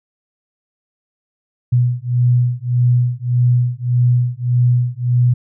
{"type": "beating tone pair", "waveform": "sine", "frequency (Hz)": [122, 123.7], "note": ["B2", "B2"], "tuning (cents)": [-21, 3], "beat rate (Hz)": 1.7, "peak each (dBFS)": -15, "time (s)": [1.72, 5.34], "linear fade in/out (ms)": 10, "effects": []}